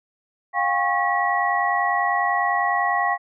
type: tone cluster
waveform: sine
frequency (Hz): 709 / 799 / 1097 / 1924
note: F5 / G5 / C#6 / B6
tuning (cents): +26 / +33 / -18 / -46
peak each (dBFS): -24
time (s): 0.53-3.18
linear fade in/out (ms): 50
effects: none